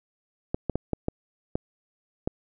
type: clicks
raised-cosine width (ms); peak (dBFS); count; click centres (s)
2; -12; 7; 0.545 / 0.697 / 0.756 / 0.933 / 1.084 / 1.555 / 2.275
effects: none